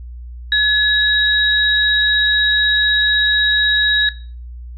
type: tone pair together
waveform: sine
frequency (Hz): 1698 / 3821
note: G#6 / A#7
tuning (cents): +38 / +42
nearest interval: octave + major second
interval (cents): 1404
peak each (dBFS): -14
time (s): 0.52-4.09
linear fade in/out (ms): 2
effects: noise-tail reverb RT60 0.4 s tail -18 dB re dry + added 60 Hz sine -29 dBFS peak until 4.77 s